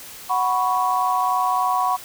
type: chord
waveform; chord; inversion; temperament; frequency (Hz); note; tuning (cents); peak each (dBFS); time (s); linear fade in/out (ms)
sine; F# suspended fourth; none; just; 740 / 986.7 / 1110; F#5 / B5 / C#6; 0 / -2 / +2; -22; 0.29-1.97; 20
effects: white hiss -39 dBFS RMS until 2.04 s